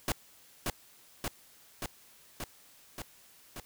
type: noise with echo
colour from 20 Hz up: pink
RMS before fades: -30 dBFS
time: 0.08-0.12 s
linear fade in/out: 2 ms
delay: 580 ms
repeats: 6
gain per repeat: -2 dB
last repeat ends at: 3.6 s
effects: white hiss -59 dBFS RMS until 3.65 s